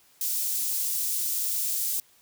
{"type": "high-pass noise", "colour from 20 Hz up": "white", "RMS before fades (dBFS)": -28, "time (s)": [0.21, 2], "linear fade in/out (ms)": 2, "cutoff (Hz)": 6400, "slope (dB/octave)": 12, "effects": ["white hiss -60 dBFS RMS until 2.21 s"]}